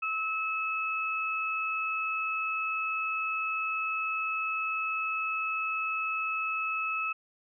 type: tone pair together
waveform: sine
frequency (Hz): 1296.5 / 2593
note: E6 / E7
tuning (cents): -29 / -29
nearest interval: octave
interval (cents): 1200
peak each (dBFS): -32 / -31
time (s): 0.02-7.13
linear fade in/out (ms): 10
effects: none